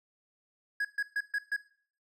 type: tone bursts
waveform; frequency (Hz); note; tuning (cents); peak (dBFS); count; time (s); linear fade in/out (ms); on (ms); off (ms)
triangle; 1661.2; G#6; 0; -26; 5; 0.8-1.565; 5; 49; 130
effects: noise-tail reverb RT60 0.5 s tail -17 dB re dry